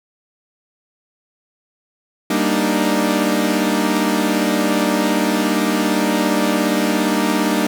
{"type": "chord", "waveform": "sawtooth", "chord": "Eb major seventh", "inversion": "first", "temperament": "equal", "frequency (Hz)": [196, 233.1, 293.7, 311.1], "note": ["G3", "Bb3", "D4", "Eb4"], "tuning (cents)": [0, 0, 0, 0], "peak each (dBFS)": [-17, -17, -17, -17], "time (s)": [2.3, 7.67], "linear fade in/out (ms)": 5, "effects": ["8-bit"]}